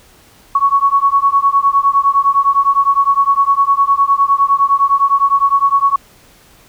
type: beating tone pair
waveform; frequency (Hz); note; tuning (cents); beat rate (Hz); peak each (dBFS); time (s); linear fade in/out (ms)
sine; 1108.7 / 1118.5; C#6 / C#6; 0 / +15; 9.8; -12; 0.55-5.96; 5
effects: pink hiss -46 dBFS RMS until 6.68 s